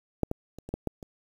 clicks, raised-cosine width 2 ms, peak -11 / -16 / -29 / -27 / -16 / -15 / -28 dBFS, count 7, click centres 0.233 / 0.314 / 0.586 / 0.69 / 0.74 / 0.873 / 1.028 s, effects 8-bit

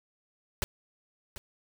pink noise with echo, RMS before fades -29 dBFS, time 0.62-0.64 s, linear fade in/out 0 ms, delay 740 ms, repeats 1, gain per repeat -13 dB, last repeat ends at 1.38 s, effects none

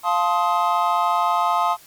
triangle chord, F dominant seventh, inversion none, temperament just, 698.5 / 873.1 / 1047.7 / 1257.2 Hz, F5 / A5 / C6 / Eb6, 0 / -14 / +2 / +18 cents, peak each -21 dBFS, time 0.03-1.77 s, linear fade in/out 50 ms, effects white hiss -48 dBFS RMS until 1.86 s + Opus 48 kbps

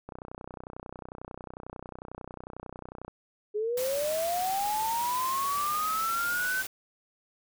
click train, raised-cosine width 1 ms, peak -26 dBFS, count 94, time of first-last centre 0.09-3.08 s, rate 31.1 Hz
sine linear sweep, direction up, 410 to 1539 Hz, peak -27 dBFS, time 3.54-6.63 s, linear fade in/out 20 ms
white noise, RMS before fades -37 dBFS, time 3.77-6.67 s, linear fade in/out 5 ms
effects none

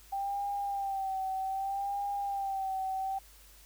sine tone with vibrato, 784 Hz, G5, in tune, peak -31 dBFS, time 0.12-3.19 s, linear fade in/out 10 ms, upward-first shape sine, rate 0.64 Hz, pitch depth 48 cents each way, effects added 50 Hz sine -57 dBFS peak until 3.65 s + white hiss -58 dBFS RMS until 3.65 s

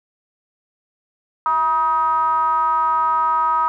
triangle ring-modulated tone, 150.2 Hz, D3, 39 cents sharp, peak -10 dBFS, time 1.46-3.68 s, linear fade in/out 0 ms, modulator 1110 Hz, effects none

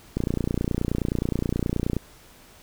click train, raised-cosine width 3 ms, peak -11 dBFS, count 54, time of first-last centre 0.17-1.967 s, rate 29.5 Hz, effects pink hiss -51 dBFS RMS until 2.62 s

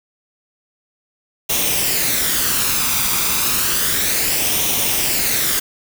white noise with flanger, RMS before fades -18 dBFS, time 1.49-5.6 s, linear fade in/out 10 ms, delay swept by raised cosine 0.32 to 0.84 ms, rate 0.31 Hz, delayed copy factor +0.5, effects none

